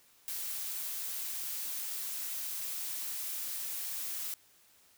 blue noise, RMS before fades -38 dBFS, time 0.28-4.34 s, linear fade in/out 0 ms, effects white hiss -64 dBFS RMS until 4.97 s

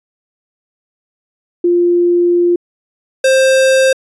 sine / square tone pair in turn, 349.2 / 527.9 Hz, F4 / C5, 0 / +15 cents, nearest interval perfect fifth, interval 715 cents, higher second, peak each -8 dBFS, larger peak neither, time 1.64-2.56 / 3.24-3.93 s, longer first, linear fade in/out 5 ms, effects resampled to 24000 Hz

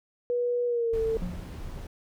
sine tone with pitch glide, 485.5 to 447.8 Hz, B4 to A4, -30 to +30 cents, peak -24 dBFS, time 0.3-1.17 s, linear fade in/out 0 ms, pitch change -140 cents, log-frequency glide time 0.66-1 s
brown noise, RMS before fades -37 dBFS, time 0.93-1.87 s, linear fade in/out 5 ms
triangle tone with exponential decay, 178.5 Hz, F3, 38 cents sharp, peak -28 dBFS, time 1.22-1.78 s, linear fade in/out 0 ms, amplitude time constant 120 ms
effects none

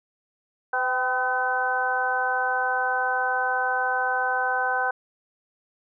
harmonic tone with a mistuned harmonic, 253.2 Hz, B3, 43 cents sharp, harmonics 2 / 3 / 4 / 5 / 6, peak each -32 / -26 / -30 / -35 / -25 dBFS, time 0.73-4.91 s, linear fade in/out 5 ms, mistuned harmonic 3, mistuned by +31 cents, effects none

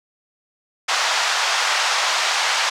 pink band-pass noise, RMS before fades -20 dBFS, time 0.88-2.7 s, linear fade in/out 10 ms, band 770 to 6600 Hz, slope 24 dB/octave, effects none

